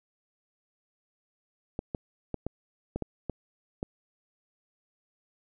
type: clicks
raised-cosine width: 2 ms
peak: -18 dBFS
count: 8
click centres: 1.791 / 1.948 / 2.343 / 2.466 / 2.96 / 3.023 / 3.297 / 3.829 s
effects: none